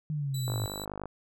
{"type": "exponential sweep", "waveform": "sine", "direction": "down", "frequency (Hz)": [155.56, 110], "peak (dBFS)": -29, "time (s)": [0.1, 0.66], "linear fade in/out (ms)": 0}
{"type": "tone", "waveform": "20% pulse", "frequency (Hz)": 3951, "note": "B7", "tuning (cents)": 0, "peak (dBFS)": -33, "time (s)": [0.34, 0.85], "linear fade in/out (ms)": 5}
{"type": "click train", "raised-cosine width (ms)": 1, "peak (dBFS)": -23, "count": 30, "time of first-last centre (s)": [0.48, 1.057], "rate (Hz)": 50.3}
{"effects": []}